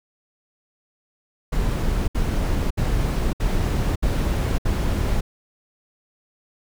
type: noise bursts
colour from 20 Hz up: brown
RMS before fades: -21 dBFS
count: 6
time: 1.52-5.21 s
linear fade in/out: 10 ms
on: 560 ms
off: 66 ms
effects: none